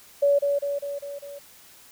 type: tone with echo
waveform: sine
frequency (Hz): 568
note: C#5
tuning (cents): +42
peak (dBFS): -16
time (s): 0.22-0.39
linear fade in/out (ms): 10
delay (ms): 200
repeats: 5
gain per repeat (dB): -4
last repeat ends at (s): 1.39
effects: white hiss -51 dBFS RMS until 1.91 s